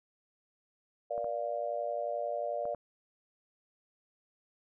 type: chord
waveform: sine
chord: Bb major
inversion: none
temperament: equal with one note detuned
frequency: 476 / 587.3 / 698.5 Hz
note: Bb4 / D5 / F5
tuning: +36 / 0 / 0 cents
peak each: -40 / -34 / -37 dBFS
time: 1.1-2.75 s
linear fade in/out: 10 ms
type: clicks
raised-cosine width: 1 ms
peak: -34 dBFS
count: 4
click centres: 1.179 / 1.244 / 2.654 / 2.747 s
effects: none